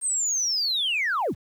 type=linear sweep; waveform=sine; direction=down; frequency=8580 to 34.75 Hz; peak=-21 dBFS; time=0.01-1.35 s; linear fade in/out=50 ms; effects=tanh soft clip ceiling -19 dBFS + 9-bit